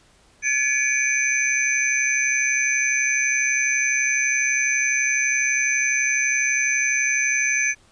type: tone cluster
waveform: sine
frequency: 1704 / 2279 / 2411 / 6120 Hz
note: G#6 / C#7 / D7 / G8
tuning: +44 / +47 / +45 / -42 cents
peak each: -24 dBFS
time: 0.42-7.75 s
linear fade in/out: 50 ms
effects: pink hiss -56 dBFS RMS until 7.91 s + resampled to 22050 Hz